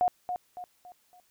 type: tone with echo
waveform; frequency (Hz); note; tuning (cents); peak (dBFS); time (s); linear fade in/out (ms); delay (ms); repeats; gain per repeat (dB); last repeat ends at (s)
sine; 721; F#5; -45; -21; 0.01-0.08; 0; 280; 4; -8; 1.2
effects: white hiss -68 dBFS RMS until 1.3 s